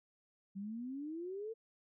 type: exponential sweep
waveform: sine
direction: up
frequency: 190.3 to 460 Hz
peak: -40 dBFS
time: 0.55-1.54 s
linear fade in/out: 20 ms
effects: none